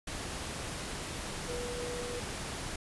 sine tone in noise, 486.9 Hz, B4, 25 cents flat, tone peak -38 dBFS, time 1.48-2.2 s, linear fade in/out 5 ms, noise pink, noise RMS -39 dBFS, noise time 0.07-2.76 s, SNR -2 dB, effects resampled to 24000 Hz

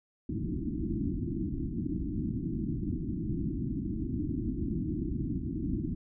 white low-pass noise, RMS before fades -33 dBFS, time 0.29-5.95 s, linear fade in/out 5 ms, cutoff 340 Hz, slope 96 dB/octave, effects none

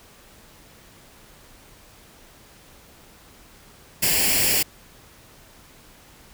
white noise with comb filter, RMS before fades -20 dBFS, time 4.02-4.63 s, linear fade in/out 10 ms, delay 0.4 ms, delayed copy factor +0.7, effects pink hiss -50 dBFS RMS until 6.33 s

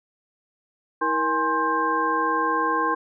sine tone cluster, 322.6 / 471.8 / 828 / 1058 / 1581 Hz, E4 / A#4 / G#5 / C6 / G6, -37 / +21 / -5 / +19 / +14 cents, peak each -29 / -29 / -30 / -22 / -28 dBFS, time 1.01-2.95 s, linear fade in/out 10 ms, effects none

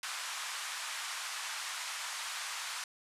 pink band-pass noise, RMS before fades -40 dBFS, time 0.03-2.84 s, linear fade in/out 2 ms, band 1000 to 9800 Hz, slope 24 dB/octave, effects resampled to 32000 Hz

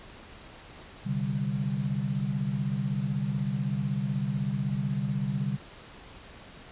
sine chord, C suspended second, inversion none, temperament equal, 130.81 / 146.83 / 196 Hz, C3 / D3 / G3, 0 / 0 / 0 cents, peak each -31 dBFS, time 1.05-5.57 s, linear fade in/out 20 ms, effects pink hiss -48 dBFS RMS until 6.71 s + resampled to 8000 Hz

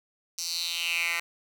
10% pulse tone with high-pass filter sweep, 169.5 Hz, E3, 49 cents sharp, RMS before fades -30 dBFS, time 0.38-1.2 s, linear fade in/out 5 ms, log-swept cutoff 5500 to 1800 Hz, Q 4.4, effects none

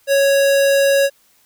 square tone, 554 Hz, C#5, 1 cent flat, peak -12 dBFS, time 0.07-1.1 s, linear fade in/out 50 ms, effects white hiss -56 dBFS RMS until 1.45 s

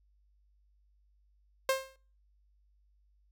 sawtooth tone with exponential decay, 531 Hz, C5, 25 cents sharp, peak -20 dBFS, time 1.69-1.96 s, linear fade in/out 2 ms, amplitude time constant 58 ms, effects noise-tail reverb RT60 0.4 s tail -22 dB re dry + added 50 Hz sine -65 dBFS peak until 3.31 s

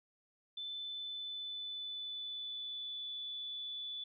sine tone with pitch glide, 3520 to 3468 Hz, A7 to A7, 0 to -26 cents, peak -40 dBFS, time 0.57-4.04 s, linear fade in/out 5 ms, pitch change -26 cents, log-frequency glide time 0.68-3.1 s, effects none

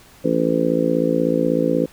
harmonic tone, 56.3 Hz, A1, 40 cents sharp, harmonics 3 / 4 / 5 / 6 / 7 / 8 / 9, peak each -24 / -25 / -21 / -25 / -29 / -24 / -21 dBFS, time 0.24-1.86 s, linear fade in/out 10 ms, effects pink hiss -48 dBFS RMS until 1.92 s

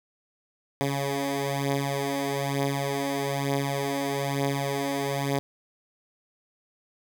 10% pulse beating tone pair, 138.59 / 139.69 Hz, C#3 / C#3, 0 / +14 cents, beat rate 1.1 Hz, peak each -23 / -19 dBFS, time 0.81-5.39 s, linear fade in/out 0 ms, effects none

